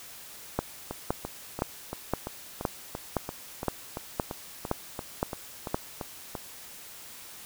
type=two click trains; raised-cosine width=1 ms; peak=-19 / -11 dBFS; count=17 / 11; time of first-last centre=0.91-6.352 / 0.59-5.745 s; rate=2.94 / 1.94 Hz; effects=white hiss -46 dBFS RMS until 7.45 s